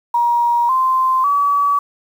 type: tone with pitch steps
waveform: sine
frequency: 949 / 1040.9 / 1141.7 Hz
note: A#5 / C6 / D6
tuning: +31 / -9 / -49 cents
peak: -12 dBFS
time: 0.14-1.79 s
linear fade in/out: 5 ms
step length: 550 ms
effects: 7-bit